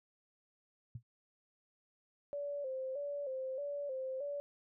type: tone with exponential decay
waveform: sine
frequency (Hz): 118.2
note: A#2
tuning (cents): +24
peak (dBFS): -38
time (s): 0.95-1.03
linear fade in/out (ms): 5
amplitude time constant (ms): 16
type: tone with vibrato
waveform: sine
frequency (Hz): 548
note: C#5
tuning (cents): -20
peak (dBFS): -37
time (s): 2.33-4.4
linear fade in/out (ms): 0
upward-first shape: square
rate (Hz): 1.6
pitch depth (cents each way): 79
effects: none